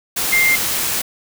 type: tone in noise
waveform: sine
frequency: 2100 Hz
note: C7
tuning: 6 cents sharp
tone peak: -12 dBFS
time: 0.32-0.56 s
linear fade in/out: 10 ms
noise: white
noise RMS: -20 dBFS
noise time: 0.16-1.02 s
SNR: +5 dB
effects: none